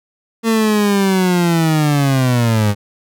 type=linear sweep; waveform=30% pulse; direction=down; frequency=228.7 to 100.4 Hz; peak=-9 dBFS; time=0.43-2.75 s; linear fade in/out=50 ms; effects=none